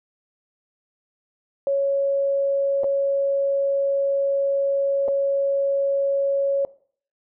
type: tone with dropouts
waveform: sine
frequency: 554.4 Hz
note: C#5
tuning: in tune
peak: -18 dBFS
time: 1.67-6.65 s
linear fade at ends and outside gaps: 1 ms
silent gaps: 2.835-2.842 / 5.08-5.084 s
effects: noise-tail reverb RT60 0.5 s tail -19 dB re dry